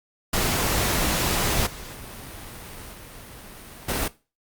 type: noise with level steps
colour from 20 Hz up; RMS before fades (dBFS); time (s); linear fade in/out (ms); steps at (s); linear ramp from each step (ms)
pink; -23 / -39 / -42 / -25; 0.33-4.08; 5; 1.66 / 2.92 / 3.88; 10
effects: noise-tail reverb RT60 0.3 s tail -18 dB re dry + Opus 48 kbps